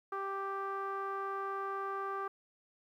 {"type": "tone with low-pass filter", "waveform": "sawtooth", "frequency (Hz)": 392, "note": "G4", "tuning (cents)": 0, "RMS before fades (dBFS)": -38, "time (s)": [0.12, 2.28], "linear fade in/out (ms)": 5, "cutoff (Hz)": 1300, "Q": 8.4, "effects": ["12-bit"]}